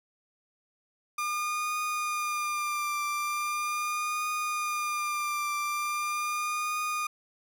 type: tone with vibrato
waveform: 30% pulse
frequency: 1204 Hz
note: D6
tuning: 43 cents sharp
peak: -26 dBFS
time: 1.18-7.07 s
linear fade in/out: 5 ms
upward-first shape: triangle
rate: 0.4 Hz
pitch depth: 37 cents each way
effects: none